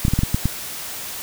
clicks, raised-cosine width 5 ms, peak -5 dBFS, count 7, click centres 0.051 / 0.082 / 0.136 / 0.19 / 0.234 / 0.345 / 0.456 s, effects white hiss -31 dBFS RMS until 1.22 s

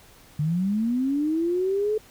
sine linear sweep, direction up, 144.2 to 436 Hz, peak -21 dBFS, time 0.39-1.98 s, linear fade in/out 5 ms, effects pink hiss -52 dBFS RMS until 2.1 s

